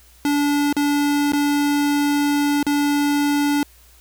square tone with dropouts, 289 Hz, D4, 28 cents flat, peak -17 dBFS, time 0.25-3.63 s, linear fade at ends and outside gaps 1 ms, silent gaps 0.727-0.766 / 1.321-1.333 / 2.629-2.666 s, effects added 60 Hz sine -50 dBFS peak until 4 s + white hiss -52 dBFS RMS until 4 s

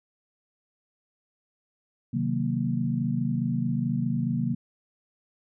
sine chord, C half-diminished seventh, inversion none, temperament equal, 130.81 / 155.56 / 185 / 233.1 Hz, C3 / Eb3 / Gb3 / Bb3, 0 / 0 / 0 / 0 cents, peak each -29 / -31 / -31 / -28 dBFS, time 2.13-4.55 s, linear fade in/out 10 ms, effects none

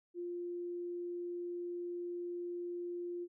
sine tone, 350 Hz, F4, 4 cents sharp, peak -38 dBFS, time 0.14-3.28 s, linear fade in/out 50 ms, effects none

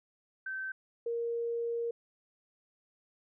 sine tone pair in turn, 1545 / 467.6 Hz, G6 / A#4, -26 / +5 cents, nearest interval octave + major sixth, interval 2069 cents, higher first, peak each -35 / -31 dBFS, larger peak second, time 0.46-0.72 / 1.06-1.91 s, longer second, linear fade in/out 5 ms, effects none

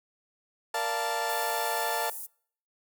30% pulse chord, Bb major seventh, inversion none, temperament equal with one note detuned, 466.2 / 587.3 / 691.2 / 880 Hz, Bb4 / D5 / F5 / A5, 0 / 0 / -18 / 0 cents, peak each -34 / -34 / -31 / -28 dBFS, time 0.74-2.1 s, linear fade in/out 5 ms
pink high-pass noise, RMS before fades -39 dBFS, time 1.28-2.27 s, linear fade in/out 20 ms, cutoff 9400 Hz, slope 24 dB/octave
effects noise-tail reverb RT60 0.6 s tail -26 dB re dry

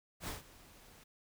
pink noise with ADSR envelope, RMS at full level -40 dBFS, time 0.2-1.04 s, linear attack 78 ms, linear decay 140 ms, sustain -19 dB, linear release 10 ms, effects none

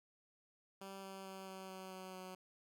10% pulse tone with pitch steps, 194.3 / 192.85 / 191.4 / 189.97 / 188.55 / 187.14 / 185.74 Hz, G3 / G3 / G3 / F#3 / F#3 / F#3 / F#3, -15 / -28 / -41 / +46 / +33 / +20 / +7 cents, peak -40 dBFS, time 0.81-2.35 s, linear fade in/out 5 ms, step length 220 ms, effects none

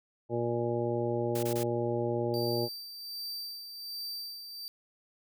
harmonic tone, 118.7 Hz, A#2, 32 cents sharp, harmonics 1 / 2 / 3 / 4 / 5 / 7, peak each -35 / -38 / -32 / -35 / -36 / -40 dBFS, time 0.29-2.69 s, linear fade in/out 50 ms
white noise bursts, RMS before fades -40 dBFS, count 3, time 1.35-1.634 s, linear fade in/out 5 ms, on 80 ms, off 22 ms
45% pulse tone with tremolo, 4658 Hz, D8, 15 cents flat, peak -35 dBFS, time 2.34-4.68 s, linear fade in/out 0 ms, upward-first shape sine, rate 1.3 Hz, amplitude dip 55%
effects none

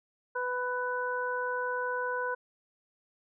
harmonic tone, 497.2 Hz, B4, 12 cents sharp, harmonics 1 / 2 / 3, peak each -34 / -34 / -34 dBFS, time 0.35-2.35 s, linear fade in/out 10 ms, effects none

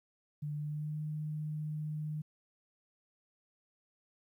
sine tone with pitch glide, 148.4 to 152.57 Hz, D3 to D#3, +18 to -34 cents, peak -35 dBFS, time 0.42-2.22 s, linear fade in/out 10 ms, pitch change +48 cents, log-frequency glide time 0.56-0.99 s, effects 12-bit

